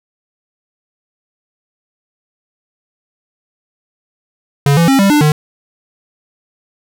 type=tone with pitch steps; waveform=square; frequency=141.5 / 168.1 / 270.1 / 197.2 / 296.7 / 151.3 Hz; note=C#3 / E3 / C#4 / G3 / D4 / D#3; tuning=+36 / +34 / -45 / +11 / +18 / -48 cents; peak=-8 dBFS; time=4.66-5.32 s; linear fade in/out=2 ms; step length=110 ms; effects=none